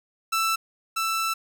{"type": "tone pair in turn", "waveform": "sawtooth", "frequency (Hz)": [1327, 1327], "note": ["E6", "E6"], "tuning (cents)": [11, 11], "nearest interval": "unison", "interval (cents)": 0, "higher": "neither", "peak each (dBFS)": [-18, -20], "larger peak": "first", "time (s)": [[0.32, 0.56], [0.96, 1.34]], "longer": "second", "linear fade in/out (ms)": 10, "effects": []}